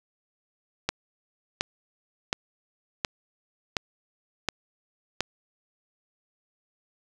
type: click train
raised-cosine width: 0.2 ms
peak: -7 dBFS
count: 7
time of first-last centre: 0.89-5.207 s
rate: 1.39 Hz
effects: none